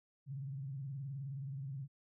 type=tone with vibrato; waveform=sine; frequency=136.6 Hz; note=C#3; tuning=25 cents flat; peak=-40 dBFS; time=0.26-1.88 s; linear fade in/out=50 ms; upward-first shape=sine; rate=19 Hz; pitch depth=120 cents each way; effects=none